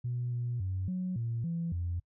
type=tone with pitch steps; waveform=sine; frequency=122.2 / 120.7 / 93.8 / 183.6 / 116.1 / 168.2 / 86.8 Hz; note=B2 / B2 / F#2 / F#3 / A#2 / E3 / F2; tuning=-18 / -39 / +24 / -13 / -7 / +35 / -10 cents; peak=-30 dBFS; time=0.04-2 s; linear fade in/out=10 ms; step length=280 ms; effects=noise-tail reverb RT60 0.1 s tail -26 dB re dry + tanh soft clip ceiling -26 dBFS